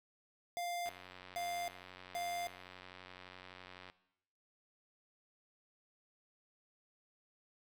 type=tone bursts; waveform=square; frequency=698.5 Hz; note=F5; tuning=in tune; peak=-38 dBFS; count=3; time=0.57-2.47 s; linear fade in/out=0 ms; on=320 ms; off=470 ms
type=click train; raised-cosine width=0.3 ms; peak=-35 dBFS; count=280; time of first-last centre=0.86-3.899 s; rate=91.8 Hz
effects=noise-tail reverb RT60 0.8 s tail -17 dB re dry